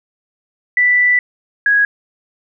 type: tone pair in turn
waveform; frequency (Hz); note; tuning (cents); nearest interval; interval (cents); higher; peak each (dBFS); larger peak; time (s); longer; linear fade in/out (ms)
sine; 1975.5 / 1657.4; B6 / G#6; 0 / -4; minor third; 304; first; -9; neither; 0.77-1.19 / 1.66-1.85; first; 2
effects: none